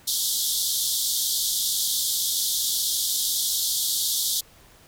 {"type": "band-pass noise", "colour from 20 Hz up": "pink", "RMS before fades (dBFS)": -25, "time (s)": [0.07, 4.41], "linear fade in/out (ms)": 10, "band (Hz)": [3300, 16000], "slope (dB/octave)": 96, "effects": ["pink hiss -53 dBFS RMS until 4.87 s"]}